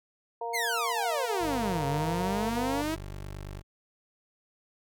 harmonic tone, 233.1 Hz, A#3, in tune, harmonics 2 / 3 / 4, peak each -36 / -36 / -35 dBFS, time 0.41-2.82 s, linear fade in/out 5 ms
sawtooth exponential two-way sweep, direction down then up, 2217 to 136.5 to 328.9 Hz, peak -25 dBFS, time 0.53-2.96 s, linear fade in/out 20 ms, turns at 1.86 s
20% pulse tone, 49.1 Hz, G1, 4 cents sharp, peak -33 dBFS, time 1.39-3.63 s, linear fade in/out 50 ms
effects none

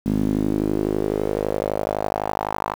sawtooth tone with band-pass filter sweep, 51.91 Hz, G#1, in tune, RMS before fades -23 dBFS, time 0.05-2.75 s, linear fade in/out 20 ms, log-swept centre 230 to 990 Hz, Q 3.2, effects 7-bit

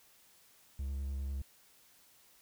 triangle tone with vibrato, 68.5 Hz, C#2, 20 cents flat, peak -33 dBFS, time 0.79-1.42 s, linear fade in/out 5 ms, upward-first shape square, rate 10 Hz, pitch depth 19 cents each way, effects white hiss -64 dBFS RMS until 2.41 s

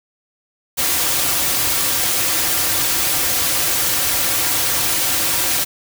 white noise with comb filter, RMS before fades -18 dBFS, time 0.77-5.65 s, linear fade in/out 20 ms, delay 4.7 ms, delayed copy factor -0.55, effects none

